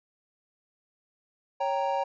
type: chord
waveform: triangle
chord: G diminished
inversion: second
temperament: equal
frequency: 554.4 / 784 / 932.3 Hz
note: Db5 / G5 / Bb5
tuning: 0 / 0 / 0 cents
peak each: -28 dBFS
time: 1.6-2.04 s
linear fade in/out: 10 ms
effects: resampled to 16000 Hz